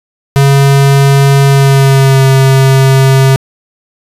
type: tone with pitch glide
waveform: square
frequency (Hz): 138.59 to 134.02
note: C#3 to C3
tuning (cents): 0 to +42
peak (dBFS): -4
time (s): 0.36-3.36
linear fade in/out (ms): 0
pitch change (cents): -58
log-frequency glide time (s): 1.47-2.24
effects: resampled to 32000 Hz + 7-bit